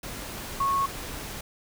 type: tone in noise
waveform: sine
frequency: 1100 Hz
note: C#6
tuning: 14 cents flat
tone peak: -22 dBFS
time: 0.6-0.86 s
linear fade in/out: 5 ms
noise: pink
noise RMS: -37 dBFS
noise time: 0.03-1.41 s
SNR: +12 dB
effects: none